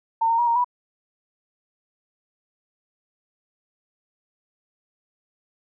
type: tone with pitch steps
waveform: sine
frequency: 908 / 919 / 955 / 932 / 980 Hz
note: A#5 / A#5 / A#5 / A#5 / B5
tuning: -46 / -25 / +42 / -1 / -14 cents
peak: -17 dBFS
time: 0.21-0.645 s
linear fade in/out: 10 ms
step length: 87 ms
effects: none